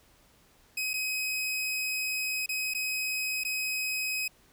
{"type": "tone with dropouts", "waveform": "sawtooth", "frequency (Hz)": 2531, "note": "D#7", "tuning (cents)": 29, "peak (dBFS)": -26, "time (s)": [0.77, 4.28], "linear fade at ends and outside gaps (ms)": 5, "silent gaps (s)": [[0.934, 0.938], [2.461, 2.49], [2.738, 2.747], [3.437, 3.448]], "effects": ["pink hiss -62 dBFS RMS until 4.52 s"]}